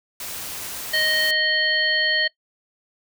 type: noise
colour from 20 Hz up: white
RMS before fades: -32 dBFS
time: 0.2-1.31 s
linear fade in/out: 2 ms
type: harmonic tone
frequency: 622.3 Hz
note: D#5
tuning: in tune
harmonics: 1 / 3 / 5 / 7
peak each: -30 / -21 / -24 / -24 dBFS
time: 0.93-2.28 s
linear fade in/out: 10 ms
effects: noise-tail reverb RT60 0.1 s tail -20 dB re dry